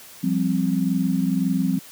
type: chord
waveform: sine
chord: F suspended second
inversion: none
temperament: just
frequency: 174.61 / 196.44 / 261.9 Hz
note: F3 / G3 / C4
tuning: 0 / +4 / +2 cents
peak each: -23 dBFS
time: 0.23-1.79 s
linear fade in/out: 10 ms
effects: white hiss -44 dBFS RMS until 1.91 s + high-pass 80 Hz 12 dB/octave